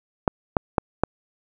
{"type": "clicks", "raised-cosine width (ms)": 1, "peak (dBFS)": -3, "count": 4, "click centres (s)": [0.278, 0.568, 0.782, 1.036], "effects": []}